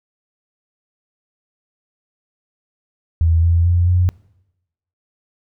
sine tone with pitch steps, 82.3 / 84.71 / 87.19 / 89.75 Hz, E2 / E2 / F2 / F2, -2 / +48 / -2 / +48 cents, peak -11 dBFS, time 3.21-4.09 s, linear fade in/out 0 ms, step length 220 ms, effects noise-tail reverb RT60 0.9 s tail -23 dB re dry

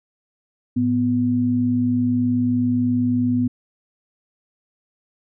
sine tone pair together, 109.13 / 247.7 Hz, A2 / B3, -14 / +5 cents, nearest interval octave + major second, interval 1419 cents, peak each -24 / -17 dBFS, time 0.76-3.48 s, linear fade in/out 10 ms, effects none

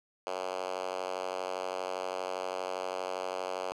5% pulse tone with high-pass filter, 92.5 Hz, F#2, in tune, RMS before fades -36 dBFS, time 0.27-3.72 s, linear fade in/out 0 ms, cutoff 530 Hz, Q 2, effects low-pass 7000 Hz 12 dB/octave

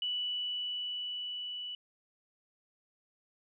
sine tone with level ramp, 2960 Hz, F#7, in tune, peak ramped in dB -31 to -38 dBFS, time 0.02-1.75 s, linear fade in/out 2 ms, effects none

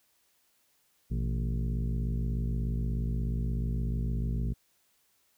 harmonic tone with a mistuned harmonic, 56.7 Hz, A#1, 47 cents flat, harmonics 1 / 2 / 3 / 4 / 5 / 6 / 7 / 8, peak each -30 / -33 / -38 / -39 / -51 / -55 / -50 / -55 dBFS, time 1.1-4.54 s, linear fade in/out 20 ms, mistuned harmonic 2, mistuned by +150 cents, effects white hiss -70 dBFS RMS until 5.37 s

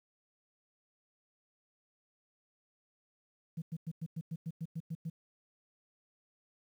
sine tone bursts, 162.9 Hz, E3, 20 cents flat, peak -34 dBFS, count 11, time 3.57-5.1 s, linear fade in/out 10 ms, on 50 ms, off 98 ms, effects tanh soft clip ceiling -32 dBFS + 11-bit

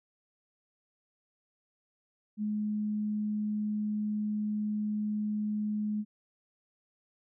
sine tone, 211 Hz, G#3, 28 cents sharp, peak -29 dBFS, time 2.37-6.05 s, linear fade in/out 50 ms, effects none

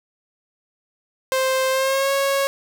sawtooth tone with pitch glide, 524 to 551 Hz, C5 to C#5, +2 to -11 cents, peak -14 dBFS, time 1.32-2.47 s, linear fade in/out 0 ms, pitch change +87 cents, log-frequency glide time 1.7-2.12 s, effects none

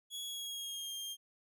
sawtooth tone with pitch glide, 3354 to 3206 Hz, G#7 to G7, +16 to +38 cents, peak -37 dBFS, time 0.1-1.17 s, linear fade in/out 50 ms, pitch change -78 cents, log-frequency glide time 0.24-0.93 s, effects none

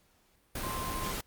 sine tone in noise, 1046.5 Hz, C6, in tune, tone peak -37 dBFS, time 0.63-1.12 s, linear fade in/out 5 ms, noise pink, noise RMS -36 dBFS, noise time 0.55-1.21 s, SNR -4 dB, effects pink hiss -68 dBFS RMS until 1.26 s + Opus 48 kbps

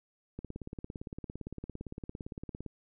click train, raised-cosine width 3 ms, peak -27 dBFS, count 41, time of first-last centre 0.39-2.663 s, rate 17.6 Hz, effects none

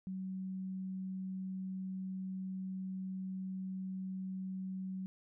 sine tone, 188.5 Hz, F#3, 32 cents sharp, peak -38 dBFS, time 0.07-5.06 s, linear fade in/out 0 ms, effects none

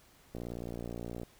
click train, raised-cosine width 2 ms, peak -27 dBFS, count 53, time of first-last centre 0.35-1.233 s, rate 58.9 Hz, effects pink hiss -62 dBFS RMS until 1.39 s

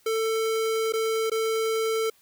square tone with dropouts, 445 Hz, A4, 20 cents sharp, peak -24 dBFS, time 0.06-2.1 s, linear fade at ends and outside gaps 5 ms, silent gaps 0.924-0.935 / 1.299-1.316 s, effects white hiss -61 dBFS RMS until 2.21 s

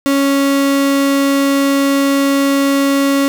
35% pulse tone, 277.2 Hz, C#4, in tune, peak -9 dBFS, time 0.06-3.28 s, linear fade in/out 0 ms, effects 8-bit

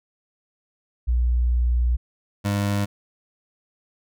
sine / 25% pulse tone pair in turn, 60.3 / 101.41 Hz, B1 / G#2, -41 / -41 cents, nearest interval major sixth, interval 900 cents, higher second, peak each -17 dBFS, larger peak neither, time 1.07-1.97 / 2.44-2.86 s, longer first, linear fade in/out 20 ms, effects none

